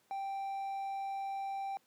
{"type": "tone", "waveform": "triangle", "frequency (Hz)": 784, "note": "G5", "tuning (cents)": 0, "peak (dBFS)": -34, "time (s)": [0.11, 1.77], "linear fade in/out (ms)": 0, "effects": ["pink hiss -71 dBFS RMS until 1.86 s", "high-pass 200 Hz 12 dB/octave"]}